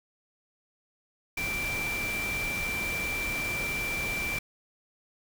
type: tone in noise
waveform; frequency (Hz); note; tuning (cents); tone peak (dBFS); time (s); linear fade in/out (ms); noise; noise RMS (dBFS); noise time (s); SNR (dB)
sine; 2349; D7; 0; -30; 1.37-4.39; 5; pink; -36; 1.37-4.39; +3
effects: none